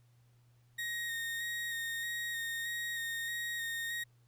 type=tone with vibrato; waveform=35% pulse; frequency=1864.7 Hz; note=A#6; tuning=in tune; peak=-34 dBFS; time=0.78-4.04 s; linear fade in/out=10 ms; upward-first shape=square; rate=1.6 Hz; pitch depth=16 cents each way; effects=added 120 Hz sine -63 dBFS peak until 4.27 s + pink hiss -75 dBFS RMS until 4.27 s